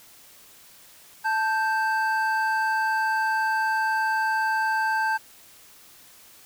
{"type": "tone pair together", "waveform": "triangle", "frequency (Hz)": [880, 1568], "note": ["A5", "G6"], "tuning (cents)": [0, 0], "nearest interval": "minor seventh", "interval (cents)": 1000, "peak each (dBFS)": [-22, -23], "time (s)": [1.24, 5.18], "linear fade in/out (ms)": 20, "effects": ["white hiss -51 dBFS RMS until 6.45 s"]}